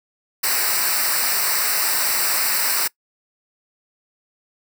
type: noise with comb filter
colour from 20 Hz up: white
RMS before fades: -20 dBFS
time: 0.43-2.88 s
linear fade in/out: 10 ms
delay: 0.3 ms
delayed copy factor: -0.85
effects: noise-tail reverb RT60 0.1 s tail -23 dB re dry